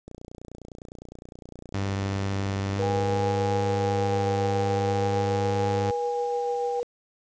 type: click train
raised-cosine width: 2 ms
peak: -28 dBFS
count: 94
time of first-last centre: 0.08-3.201 s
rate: 29.8 Hz
type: tone with pitch glide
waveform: sawtooth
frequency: 98.3 to 102.06 Hz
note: G2 to G#2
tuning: +5 to -30 cents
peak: -22 dBFS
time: 1.74-5.91 s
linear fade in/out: 5 ms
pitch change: +65 cents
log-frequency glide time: 2.72-2.81 s
type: tone with tremolo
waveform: sine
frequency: 482.4 Hz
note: B4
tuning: 41 cents flat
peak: -25 dBFS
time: 2.79-6.83 s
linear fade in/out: 0 ms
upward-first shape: sine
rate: 6.8 Hz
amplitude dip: 25%
type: tone with vibrato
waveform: sine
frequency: 809 Hz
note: G#5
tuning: 46 cents flat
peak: -29 dBFS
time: 2.82-6.8 s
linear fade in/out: 2 ms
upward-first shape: sine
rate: 0.43 Hz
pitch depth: 25 cents each way
effects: resampled to 16000 Hz + 8-bit